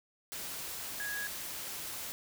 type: tone in noise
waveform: sine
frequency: 1661.2 Hz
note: G#6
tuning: in tune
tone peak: -36 dBFS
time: 1-1.27 s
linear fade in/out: 0 ms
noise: white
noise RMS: -41 dBFS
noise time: 0.32-2.12 s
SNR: +2 dB
effects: none